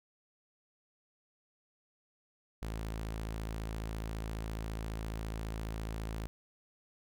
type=tone; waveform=sawtooth; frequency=54.6 Hz; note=A1; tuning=13 cents flat; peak=-33 dBFS; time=2.62-6.27 s; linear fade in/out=0 ms; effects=none